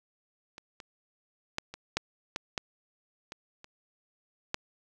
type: clicks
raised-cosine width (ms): 0.2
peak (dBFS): -27 / -27 / -13 / -24 / -10 / -15 / -13 / -23 / -30 / -12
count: 10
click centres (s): 0.581 / 0.802 / 1.584 / 1.74 / 1.97 / 2.361 / 2.578 / 3.321 / 3.644 / 4.544
effects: none